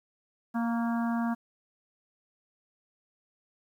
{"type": "harmonic tone with a mistuned harmonic", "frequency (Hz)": 233.1, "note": "A#3", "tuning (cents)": 0, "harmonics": [1, 3, 4, 5, 6, 7], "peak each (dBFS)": [-27, -37, -39, -41, -43, -44], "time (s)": [0.54, 1.35], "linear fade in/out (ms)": 20, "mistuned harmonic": 5, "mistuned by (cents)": -29, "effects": ["10-bit"]}